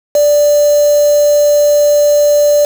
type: tone with quantisation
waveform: sine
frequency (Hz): 587.3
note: D5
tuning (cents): 0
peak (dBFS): -6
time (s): 0.15-2.65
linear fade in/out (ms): 2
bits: 3
effects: none